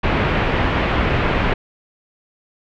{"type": "low-pass noise", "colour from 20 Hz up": "pink", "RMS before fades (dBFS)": -18, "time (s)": [0.03, 1.54], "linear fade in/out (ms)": 10, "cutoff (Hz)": 2800, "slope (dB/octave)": 24, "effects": []}